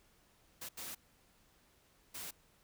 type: noise bursts at uneven times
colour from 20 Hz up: white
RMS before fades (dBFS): -45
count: 3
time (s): 0.61-0.69 / 0.77-0.95 / 2.14-2.31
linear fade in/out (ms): 10
effects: pink hiss -69 dBFS RMS until 2.63 s